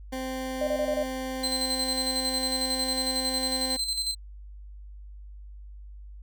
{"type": "tone", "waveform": "20% pulse", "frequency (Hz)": 260.5, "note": "C4", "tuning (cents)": -7, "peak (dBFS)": -26, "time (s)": [0.12, 3.77], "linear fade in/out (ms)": 10}
{"type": "tone bursts", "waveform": "sine", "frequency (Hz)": 599, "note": "D5", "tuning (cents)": 34, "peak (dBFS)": -24, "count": 5, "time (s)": [0.61, 1.031], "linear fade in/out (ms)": 5, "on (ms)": 65, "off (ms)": 24}
{"type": "tone with tremolo", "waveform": "35% pulse", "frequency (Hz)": 4100, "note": "C8", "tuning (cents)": -36, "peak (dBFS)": -24, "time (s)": [1.43, 4.15], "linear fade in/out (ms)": 10, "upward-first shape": "square", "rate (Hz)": 11, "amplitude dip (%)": 50}
{"effects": ["added 50 Hz sine -41 dBFS peak until 6.22 s"]}